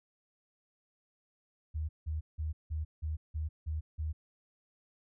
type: tone bursts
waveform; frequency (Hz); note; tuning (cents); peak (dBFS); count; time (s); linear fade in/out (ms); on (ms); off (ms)
sine; 77.78; D#2; 0; -32; 8; 1.74-4.13; 20; 150; 170
effects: none